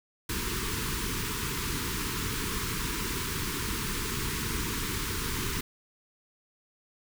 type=band-stop noise; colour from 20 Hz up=pink; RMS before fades=-32 dBFS; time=0.29-5.61 s; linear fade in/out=5 ms; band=460 to 920 Hz; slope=96 dB/octave; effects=none